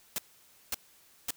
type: noise bursts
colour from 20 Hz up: white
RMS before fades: -32 dBFS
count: 3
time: 0.16-1.306 s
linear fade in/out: 0 ms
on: 22 ms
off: 540 ms
effects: white hiss -61 dBFS RMS until 1.36 s